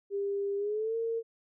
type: tone with pitch glide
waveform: sine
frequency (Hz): 400 to 456.8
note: G4 to A#4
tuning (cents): +35 to -35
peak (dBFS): -29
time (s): 0.1-1.23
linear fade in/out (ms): 50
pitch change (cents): +230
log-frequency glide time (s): 0.57-0.96
effects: none